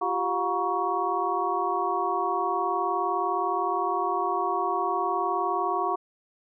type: tone cluster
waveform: sine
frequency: 349.5 / 389.1 / 718 / 950 / 1116 Hz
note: F4 / G4 / F5 / A#5 / C#6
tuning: +1 / -13 / +48 / +33 / +11 cents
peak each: -33 / -32 / -29 / -31 / -28 dBFS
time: 0.01-5.96 s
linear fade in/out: 10 ms
effects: none